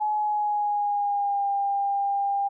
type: tone with pitch glide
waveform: sine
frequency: 847 to 799.5 Hz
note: G#5 to G5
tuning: +34 to +34 cents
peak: -22 dBFS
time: 0-2.49 s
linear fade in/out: 20 ms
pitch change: -100 cents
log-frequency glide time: 0.13-1.49 s
effects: none